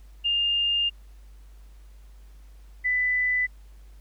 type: tone pair in turn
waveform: sine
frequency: 2813 / 1994.8 Hz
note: F7 / B6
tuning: +12 / +17 cents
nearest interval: tritone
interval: 595 cents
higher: first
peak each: -21 dBFS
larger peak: neither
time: 0.24-0.9 / 2.84-3.47 s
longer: first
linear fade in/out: 20 ms
effects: added 50 Hz sine -45 dBFS peak until 4 s + pink hiss -63 dBFS RMS until 4 s